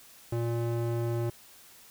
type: tone with band-pass filter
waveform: square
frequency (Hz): 117.1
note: A#2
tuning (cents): +8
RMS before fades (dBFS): -30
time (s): 0.32-1.3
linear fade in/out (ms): 5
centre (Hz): 310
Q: 0.75
effects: white hiss -54 dBFS RMS until 1.9 s